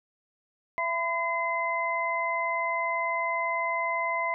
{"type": "tone cluster", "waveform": "sine", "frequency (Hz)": [670, 1008, 2060], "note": ["E5", "B5", "C7"], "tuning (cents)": [28, 35, -28], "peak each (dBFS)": [-32, -29, -30], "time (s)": [0.78, 4.34], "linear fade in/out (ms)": 0, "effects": []}